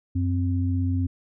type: tone pair together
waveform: sine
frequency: 92.5 / 261.6 Hz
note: F#2 / C4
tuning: 0 / 0 cents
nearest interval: octave + tritone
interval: 1800 cents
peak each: -22 / -27 dBFS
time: 0.15-1.07 s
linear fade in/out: 10 ms
effects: none